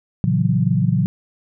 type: chord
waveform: sine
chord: F# dominant seventh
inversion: first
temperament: just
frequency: 115.62 / 138.75 / 166.5 / 185 Hz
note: A#2 / C#3 / E3 / F#3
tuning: -14 / +2 / +18 / 0 cents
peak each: -20 dBFS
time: 0.24-1.06 s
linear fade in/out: 0 ms
effects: none